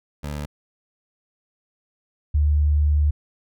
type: tone pair in turn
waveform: 20% pulse / sine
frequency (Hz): 73.42 / 74.19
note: D2 / D2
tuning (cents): 0 / +18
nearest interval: unison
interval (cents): 18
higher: second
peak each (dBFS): -23 / -15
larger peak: second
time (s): 0.23-0.46 / 2.34-3.11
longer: second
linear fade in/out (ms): 10
effects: none